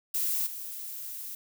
violet noise with level steps, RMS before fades -29 / -39 dBFS, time 0.14-1.35 s, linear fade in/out 5 ms, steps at 0.46 s, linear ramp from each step 10 ms, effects none

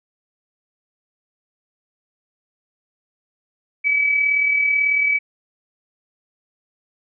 sine tone with amplitude modulation, 2288 Hz, D7, 46 cents flat, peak -13 dBFS, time 3.84-5.19 s, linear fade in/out 20 ms, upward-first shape sine, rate 38.2 Hz, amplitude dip 45%, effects none

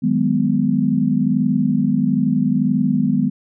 sine chord, G# minor seventh, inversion second, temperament just, 155.74 / 186.89 / 207.7 / 249.2 Hz, D#3 / F#3 / G#3 / B3, +2 / +18 / 0 / +16 cents, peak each -22 / -22 / -19 / -18 dBFS, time 0.02-3.3 s, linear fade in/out 20 ms, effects none

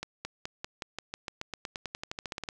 accelerating click train, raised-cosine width 0.2 ms, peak -18 dBFS, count 22, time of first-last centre 0.03-2.488 s, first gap 220 ms, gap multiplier 0.93, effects none

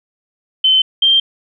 sine tone pair in turn, 3067 / 3166 Hz, G7 / G7, -38 / +17 cents, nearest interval minor second, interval 55 cents, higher second, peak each -8 dBFS, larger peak neither, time 0.64-0.82 / 1.02-1.2 s, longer neither, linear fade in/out 5 ms, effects none

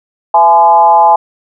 sine tone with frequency modulation, 846 Hz, G#5, 32 cents sharp, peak -3 dBFS, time 0.34-1.16 s, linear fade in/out 5 ms, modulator 176 Hz, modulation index 0.81, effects none

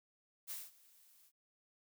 blue noise with ADSR envelope, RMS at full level -43 dBFS, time 0.47-1.32 s, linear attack 36 ms, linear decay 200 ms, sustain -23 dB, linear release 55 ms, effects none

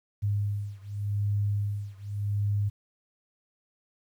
sine beating tone pair, 101.9 / 102.76 Hz, G#2 / G#2, -32 / -18 cents, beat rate 0.86 Hz, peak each -29 / -30 dBFS, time 0.22-2.7 s, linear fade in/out 20 ms, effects 10-bit

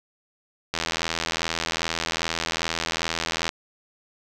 click train, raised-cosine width 0.2 ms, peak -7 dBFS, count 228, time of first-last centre 0.74-3.492 s, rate 82.5 Hz, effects none

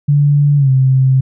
sine tone with pitch glide, 144.7 to 131.93 Hz, D3 to C3, -25 to +15 cents, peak -7 dBFS, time 0.08-1.21 s, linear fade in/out 10 ms, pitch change -160 cents, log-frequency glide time 0.57-0.7 s, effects none

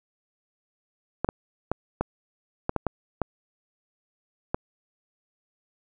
clicks, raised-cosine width 1 ms, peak -10 dBFS, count 9, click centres 1.246 / 1.289 / 1.716 / 2.01 / 2.694 / 2.763 / 2.867 / 3.217 / 4.545 s, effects none

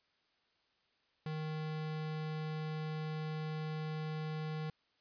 square tone, 155.56 Hz, D#3, in tune, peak -38 dBFS, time 1.26-4.7 s, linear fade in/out 2 ms, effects white hiss -75 dBFS RMS until 5 s + resampled to 11025 Hz

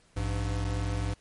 square tone pair together, 56.46 / 100.6 Hz, A1 / G2, +45 / +45 cents, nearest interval minor seventh, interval 1000 cents, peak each -32 / -31 dBFS, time 0.16-1.14 s, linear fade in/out 10 ms, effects pink hiss -63 dBFS RMS until 1.2 s + MP3 48 kbps

